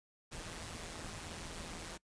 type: noise with amplitude modulation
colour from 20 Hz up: pink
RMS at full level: -43 dBFS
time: 0.31-1.98 s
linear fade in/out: 20 ms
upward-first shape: sine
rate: 166 Hz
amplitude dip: 60%
effects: noise-tail reverb RT60 0.1 s tail -23 dB re dry + resampled to 22050 Hz